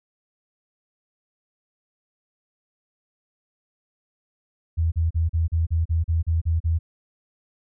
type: tone bursts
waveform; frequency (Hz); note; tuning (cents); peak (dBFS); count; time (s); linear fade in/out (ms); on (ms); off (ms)
sine; 82.2; E2; -4; -18; 11; 4.77-6.79; 20; 150; 37
effects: none